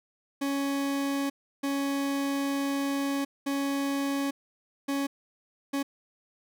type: tone bursts at uneven times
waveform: 40% pulse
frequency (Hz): 278.1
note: C#4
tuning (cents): +6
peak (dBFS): -26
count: 5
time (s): 0.41-1.3 / 1.63-3.25 / 3.46-4.31 / 4.88-5.07 / 5.73-5.83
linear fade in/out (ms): 10
effects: none